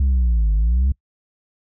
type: linear two-way sweep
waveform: sine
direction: down then up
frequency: 69.1 to 50.4 to 69.1 Hz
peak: -11 dBFS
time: 0-0.92 s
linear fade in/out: 5 ms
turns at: 0.54 s
effects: noise-tail reverb RT60 0.1 s tail -26 dB re dry + tanh soft clip ceiling -13 dBFS